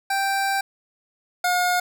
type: tone pair in turn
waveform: 25% pulse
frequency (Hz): 784 / 717.8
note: G5 / F5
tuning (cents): 0 / +47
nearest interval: major second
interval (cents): 153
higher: first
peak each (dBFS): -17 / -15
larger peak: second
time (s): 0.1-0.61 / 1.44-1.8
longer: first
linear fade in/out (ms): 5
effects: none